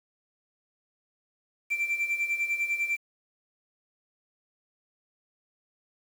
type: tone with tremolo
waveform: sine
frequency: 2349 Hz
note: D7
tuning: in tune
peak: -21 dBFS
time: 1.7-2.97 s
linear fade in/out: 20 ms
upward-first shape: sine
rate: 10 Hz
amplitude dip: 75%
effects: tanh soft clip ceiling -23 dBFS + 8-bit